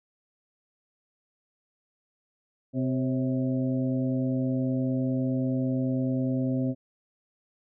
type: harmonic tone with a mistuned harmonic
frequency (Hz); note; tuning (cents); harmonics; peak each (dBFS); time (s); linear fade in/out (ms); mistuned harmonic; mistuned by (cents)
129.3; C3; -20; 1 / 2 / 3 / 4 / 5; -29 / -26 / -41 / -36 / -40; 2.73-6.75; 50; 4; +63
effects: none